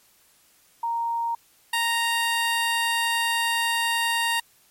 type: tone pair in turn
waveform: sine / 15% pulse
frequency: 930 / 930 Hz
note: A#5 / A#5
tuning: -4 / -4 cents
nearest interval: unison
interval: 0 cents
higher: neither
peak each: -23 / -15 dBFS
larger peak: second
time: 0.83-1.35 / 1.73-4.4 s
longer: second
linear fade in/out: 5 ms
effects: white hiss -59 dBFS RMS until 4.7 s + MP3 64 kbps